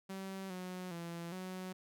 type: tone with pitch steps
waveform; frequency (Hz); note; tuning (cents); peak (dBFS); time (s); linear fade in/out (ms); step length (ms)
sawtooth; 192.1 / 182.9 / 169.7 / 185.4; G3 / F#3 / F3 / F#3; -35 / -20 / -49 / +4; -38; 0.09-1.73; 10; 410
effects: none